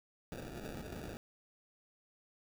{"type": "noise with sample-and-hold", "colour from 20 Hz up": "violet", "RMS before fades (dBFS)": -45, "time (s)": [0.32, 1.17], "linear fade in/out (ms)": 0, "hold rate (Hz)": 1050, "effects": []}